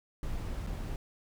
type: noise with dropouts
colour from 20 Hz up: brown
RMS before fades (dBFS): -36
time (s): 0.23-0.96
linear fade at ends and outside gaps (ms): 1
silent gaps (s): 0.666-0.67
effects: none